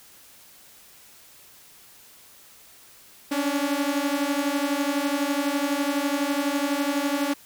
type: beating tone pair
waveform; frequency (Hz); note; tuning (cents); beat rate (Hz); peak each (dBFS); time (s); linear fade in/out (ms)
sawtooth; 278.3 / 290.3; C#4 / D4; +7 / -20; 12; -22; 3.31-7.34; 10
effects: white hiss -51 dBFS RMS until 7.45 s